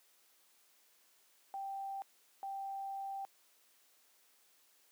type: tone bursts at uneven times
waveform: sine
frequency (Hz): 784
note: G5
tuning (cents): 0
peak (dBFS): -39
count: 2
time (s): 1.54-2.02 / 2.43-3.25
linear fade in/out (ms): 0
effects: white hiss -69 dBFS RMS until 4.91 s + high-pass 300 Hz 12 dB/octave